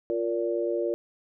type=chord; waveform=sine; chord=Bb major; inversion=second; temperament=equal with one note detuned; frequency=349.2 / 466.2 / 576.6 Hz; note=F4 / Bb4 / D5; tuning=0 / 0 / -32 cents; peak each=-28 / -30 / -30 dBFS; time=0.1-0.94 s; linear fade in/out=0 ms; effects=none